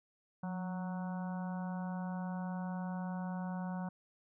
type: harmonic tone with a mistuned harmonic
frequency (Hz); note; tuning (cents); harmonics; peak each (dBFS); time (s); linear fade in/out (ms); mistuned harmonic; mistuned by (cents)
185; F#3; 0; 1 / 3 / 4 / 5 / 6 / 7 / 8; -37 / -51 / -48 / -49 / -54 / -59 / -54; 0.43-3.89; 5; 1; -51
effects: none